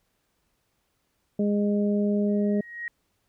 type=harmonic tone; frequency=205.5 Hz; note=G#3; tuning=18 cents flat; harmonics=1 / 2 / 3; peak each=-22 / -28 / -32 dBFS; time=1.39-2.61 s; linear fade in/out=5 ms
type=tone with exponential growth; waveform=sine; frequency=1887 Hz; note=A#6; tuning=21 cents sharp; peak=-28 dBFS; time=2.28-2.88 s; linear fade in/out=1 ms; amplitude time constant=130 ms
effects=pink hiss -73 dBFS RMS until 3.28 s